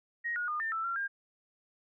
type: tone with pitch steps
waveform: sine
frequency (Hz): 1880 / 1443 / 1217 / 1796 / 1324 / 1371 / 1606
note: A#6 / F#6 / D#6 / A6 / E6 / F6 / G6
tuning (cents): +14 / -44 / -39 / +35 / +7 / -32 / +41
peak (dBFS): -31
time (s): 0.24-1.08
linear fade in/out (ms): 20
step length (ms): 120
effects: none